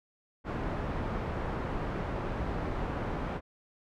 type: low-pass noise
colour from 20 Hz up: pink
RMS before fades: -34 dBFS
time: 0.44-3.41 s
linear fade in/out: 50 ms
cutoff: 1300 Hz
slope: 12 dB/octave
effects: none